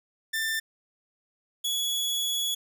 sawtooth tone pair in turn, 1784 / 3379 Hz, A6 / G#7, +23 / +29 cents, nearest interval major seventh, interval 1106 cents, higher second, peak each -23 dBFS, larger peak neither, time 0.33-0.6 / 1.64-2.55 s, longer second, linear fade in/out 10 ms, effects none

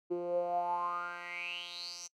10% pulse tone with band-pass filter sweep, 174.61 Hz, F3, in tune, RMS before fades -37 dBFS, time 0.1-2.08 s, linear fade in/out 20 ms, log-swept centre 360 to 6100 Hz, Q 9.1, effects noise-tail reverb RT60 0.1 s tail -26 dB re dry

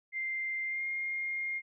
sine tone with pitch glide, 2093 to 2126 Hz, C7 to C7, 0 to +27 cents, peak -32 dBFS, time 0.12-1.62 s, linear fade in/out 50 ms, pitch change +27 cents, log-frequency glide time 0.65-0.84 s, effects none

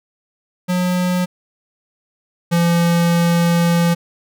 square tone pair in turn, 180.4 / 170.65 Hz, F#3 / F3, -44 / -40 cents, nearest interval minor second, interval 96 cents, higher first, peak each -16 / -13 dBFS, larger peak second, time 0.68-1.26 / 2.51-3.95 s, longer second, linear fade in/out 20 ms, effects none

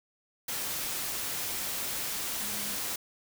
sine tone in noise, 207.8 Hz, G#3, 1 cent sharp, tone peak -45 dBFS, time 2.4-2.76 s, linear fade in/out 5 ms, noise white, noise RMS -34 dBFS, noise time 0.48-2.96 s, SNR -14 dB, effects none

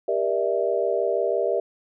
sine chord, E half-diminished seventh, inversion first, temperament just, 395.6 / 474.7 / 593.3 / 659.3 Hz, G4 / Bb4 / D5 / E5, +16 / +31 / +18 / 0 cents, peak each -26 dBFS, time 0.08-1.6 s, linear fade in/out 5 ms, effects none

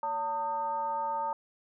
sine tone with frequency modulation, 904 Hz, A5, 47 cents sharp, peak -29 dBFS, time 0.03-1.33 s, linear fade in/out 2 ms, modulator 335 Hz, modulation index 0.63, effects none

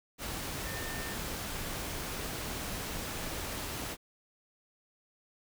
sine tone in noise, 1800 Hz, A6, 39 cents sharp, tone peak -43 dBFS, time 0.63-1.16 s, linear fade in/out 50 ms, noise pink, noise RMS -38 dBFS, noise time 0.18-3.97 s, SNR -8 dB, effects none

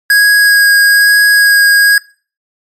square tone with vibrato, 1647 Hz, G#6, 15 cents flat, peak -5 dBFS, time 0.1-1.98 s, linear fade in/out 2 ms, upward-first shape sine, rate 1.1 Hz, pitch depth 11 cents each way, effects noise-tail reverb RT60 0.4 s tail -22 dB re dry + MP3 64 kbps

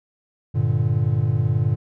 triangle chord, G minor, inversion none, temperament equal, 98 / 116.54 / 146.83 Hz, G2 / Bb2 / D3, 0 / 0 / 0 cents, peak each -21 / -18 / -21 dBFS, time 0.54-1.76 s, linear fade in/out 20 ms, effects none

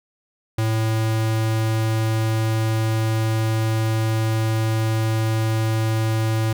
square tone, 110.9 Hz, A2, 14 cents sharp, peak -19 dBFS, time 0.58-6.53 s, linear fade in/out 5 ms, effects none

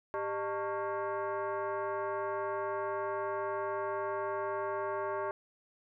sine tone with frequency modulation, 106.9 Hz, A2, 49 cents flat, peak -32 dBFS, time 0.14-5.31 s, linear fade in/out 0 ms, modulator 502 Hz, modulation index 2.3, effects none

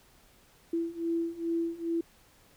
sine beating tone pair, 332.8 / 335.2 Hz, E4 / E4, +17 / +29 cents, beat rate 2.4 Hz, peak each -33 / -31 dBFS, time 0.73-2.01 s, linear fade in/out 5 ms, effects pink hiss -61 dBFS RMS until 2.56 s

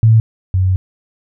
sine tone pair in turn, 111.8 / 93.25 Hz, A2 / F#2, +28 / +14 cents, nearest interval minor third, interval 314 cents, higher first, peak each -5 / -10 dBFS, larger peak first, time 0.03-0.2 / 0.54-0.76 s, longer second, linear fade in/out 0 ms, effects none

